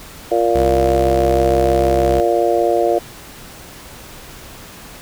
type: harmonic tone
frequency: 116.5 Hz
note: A#2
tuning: 1 cent flat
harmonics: 3 / 4 / 5 / 6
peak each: -18 / -18 / -18 / -18 dBFS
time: 0.31-2.99 s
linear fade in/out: 10 ms
type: tone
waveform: sawtooth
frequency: 66.4 Hz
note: C2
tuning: 26 cents sharp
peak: -15 dBFS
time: 0.55-2.2 s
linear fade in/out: 0 ms
effects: pink hiss -37 dBFS RMS until 5.01 s